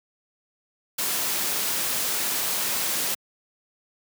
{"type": "noise", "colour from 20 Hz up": "white", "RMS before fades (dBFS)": -26, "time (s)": [0.98, 3.15], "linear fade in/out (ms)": 10, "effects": ["high-pass 150 Hz 12 dB/octave"]}